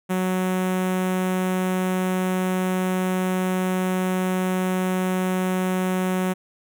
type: tone with notch filter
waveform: sawtooth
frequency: 185 Hz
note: F#3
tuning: in tune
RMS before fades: -23 dBFS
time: 0.09-6.34 s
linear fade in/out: 20 ms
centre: 4600 Hz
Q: 1.1
effects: none